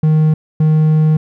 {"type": "tone bursts at uneven times", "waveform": "triangle", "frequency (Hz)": 155.56, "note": "D#3", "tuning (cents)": 0, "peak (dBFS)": -6, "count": 2, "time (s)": [[0.03, 0.34], [0.6, 1.17]], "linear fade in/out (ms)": 5, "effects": []}